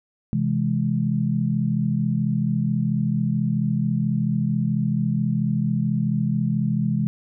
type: chord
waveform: sine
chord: C augmented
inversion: none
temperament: equal with one note detuned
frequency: 130.81 / 164.81 / 209.2 Hz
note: C3 / E3 / G#3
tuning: 0 / 0 / +13 cents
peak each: -24 / -24 / -23 dBFS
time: 0.33-7.07 s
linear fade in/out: 0 ms
effects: none